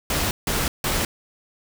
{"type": "noise bursts", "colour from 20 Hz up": "pink", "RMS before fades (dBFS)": -23, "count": 3, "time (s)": [0.1, 1.05], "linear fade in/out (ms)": 2, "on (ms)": 210, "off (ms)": 160, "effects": []}